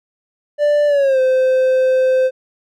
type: tone with pitch glide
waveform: triangle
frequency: 588 to 517.8 Hz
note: D5 to C5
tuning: +2 to -18 cents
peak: -9 dBFS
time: 0.58-2.31 s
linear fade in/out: 50 ms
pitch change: -220 cents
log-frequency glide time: 0.87-1.2 s
effects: none